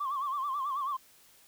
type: tone with vibrato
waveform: sine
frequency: 1108.7 Hz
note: C#6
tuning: in tune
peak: -29 dBFS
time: 0-0.97 s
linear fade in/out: 10 ms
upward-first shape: sine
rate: 9.2 Hz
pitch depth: 110 cents each way
effects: tanh soft clip ceiling -26 dBFS + white hiss -60 dBFS RMS until 1.47 s